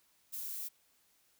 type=noise; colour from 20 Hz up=violet; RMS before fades=-41 dBFS; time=0.32-0.69 s; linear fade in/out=20 ms; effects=white hiss -71 dBFS RMS until 1.39 s